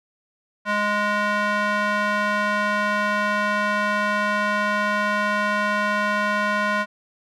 square tone with band-pass filter, 207.7 Hz, G#3, in tune, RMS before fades -22 dBFS, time 0.65-6.86 s, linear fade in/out 50 ms, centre 1400 Hz, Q 1.7, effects none

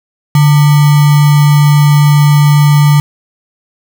sine tone with sample-and-hold, 146.3 Hz, D3, 6 cents flat, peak -3 dBFS, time 0.35-3 s, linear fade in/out 2 ms, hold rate 1050 Hz, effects none

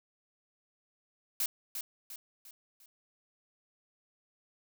blue noise with echo, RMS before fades -31 dBFS, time 1.4-1.46 s, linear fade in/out 2 ms, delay 350 ms, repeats 4, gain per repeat -7 dB, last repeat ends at 2.86 s, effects none

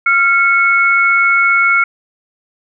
sine tone pair together, 1383.7 / 2201 Hz, F6 / C#7, -16 / -13 cents, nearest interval minor sixth, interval 803 cents, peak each -11 dBFS, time 0.06-1.84 s, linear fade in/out 5 ms, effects none

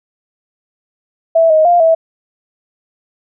sine tone with pitch steps, 657 / 627 / 699 / 652 Hz, E5 / D#5 / F5 / E5, -6 / +13 / +1 / -19 cents, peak -6 dBFS, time 1.35-1.95 s, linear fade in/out 10 ms, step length 150 ms, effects none

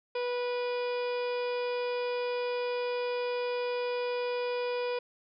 harmonic tone, 489.8 Hz, B4, 14 cents flat, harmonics 1 / 2 / 3 / 4 / 5 / 6 / 7 / 8 / 9 / 10, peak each -30 / -39 / -46 / -51 / -42 / -51 / -49 / -56 / -57 / -49 dBFS, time 0.15-4.99 s, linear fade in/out 5 ms, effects none

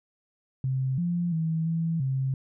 sine tone with pitch steps, 131.7 / 173.8 / 161.5 / 164.6 / 133.3 Hz, C3 / F3 / E3 / E3 / C3, +12 / -8 / -35 / -2 / +33 cents, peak -24 dBFS, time 0.64-2.34 s, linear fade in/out 2 ms, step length 340 ms, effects none

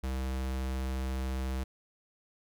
square tone, 65.3 Hz, C2, 3 cents flat, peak -32 dBFS, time 0.03-1.64 s, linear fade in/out 10 ms, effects none

